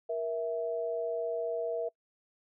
sine tone pair together, 471.9 / 657 Hz, A#4 / E5, +21 / -6 cents, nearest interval tritone, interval 573 cents, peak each -33 / -33 dBFS, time 0.09-1.89 s, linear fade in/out 10 ms, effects noise-tail reverb RT60 0.1 s tail -25 dB re dry

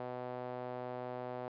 sawtooth tone with band-pass filter, 124.8 Hz, B2, 19 cents sharp, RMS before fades -42 dBFS, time 0-1.48 s, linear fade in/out 0 ms, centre 650 Hz, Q 1.9, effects resampled to 11025 Hz

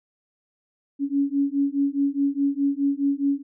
sine beating tone pair, 277.8 / 282.6 Hz, C#4 / C#4, +4 / +34 cents, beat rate 4.8 Hz, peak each -23 dBFS, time 0.99-3.43 s, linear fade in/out 50 ms, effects none

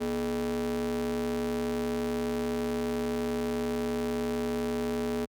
square ring-modulated tone, 91.7 Hz, F#2, 15 cents flat, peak -26 dBFS, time 0-5.26 s, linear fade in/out 20 ms, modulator 331 Hz, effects high-pass 60 Hz 12 dB/octave

